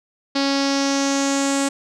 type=tone with low-pass filter sweep; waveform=sawtooth; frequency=276.4 Hz; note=C#4; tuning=5 cents flat; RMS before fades=-20 dBFS; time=0.35-1.69 s; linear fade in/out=10 ms; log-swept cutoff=4700 to 8000 Hz; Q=4.1; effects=none